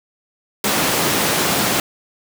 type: high-pass noise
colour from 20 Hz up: pink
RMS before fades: -18 dBFS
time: 0.64-1.8 s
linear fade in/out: 2 ms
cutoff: 180 Hz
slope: 12 dB/octave
effects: none